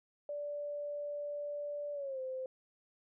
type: tone with pitch glide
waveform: sine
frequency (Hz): 583 to 519.4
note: D5 to C5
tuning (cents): -13 to -13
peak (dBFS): -37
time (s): 0.29-2.46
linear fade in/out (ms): 2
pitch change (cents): -200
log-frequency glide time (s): 1.93-2.2
effects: none